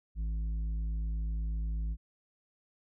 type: tone with tanh clipping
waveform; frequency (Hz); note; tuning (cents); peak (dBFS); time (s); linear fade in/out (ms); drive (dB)
triangle; 54.1; A1; -29; -32; 0.15-1.97; 50; 11
effects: none